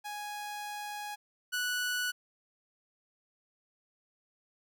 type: tone pair in turn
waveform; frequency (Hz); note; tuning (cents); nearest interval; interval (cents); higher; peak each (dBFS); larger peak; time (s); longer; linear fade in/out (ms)
sawtooth; 830.6 / 1477; G#5 / F#6; 0 / -3; minor seventh; 997; second; -34 / -27; second; 0.04-1.16 / 1.52-2.12; first; 20
effects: none